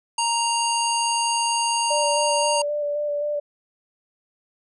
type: harmonic tone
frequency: 932.3 Hz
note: A#5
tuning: in tune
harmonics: 1 / 3 / 5 / 7 / 9 / 10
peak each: -22 / -27 / -29 / -30 / -32 / -32 dBFS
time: 0.18-2.62 s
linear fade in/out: 5 ms
type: tone with vibrato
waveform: sine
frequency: 587 Hz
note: D5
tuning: 1 cent flat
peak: -22 dBFS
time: 1.9-3.4 s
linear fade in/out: 10 ms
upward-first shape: square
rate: 3.8 Hz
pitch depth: 14 cents each way
effects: none